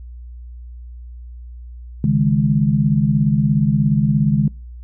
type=chord; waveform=sine; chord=C# suspended second; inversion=none; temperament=equal; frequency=138.59 / 155.56 / 207.7 Hz; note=C#3 / D#3 / G#3; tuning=0 / 0 / 0 cents; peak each=-17 dBFS; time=2.04-4.48 s; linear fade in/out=2 ms; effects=noise-tail reverb RT60 0.4 s tail -26 dB re dry + added 60 Hz sine -32 dBFS peak until 4.83 s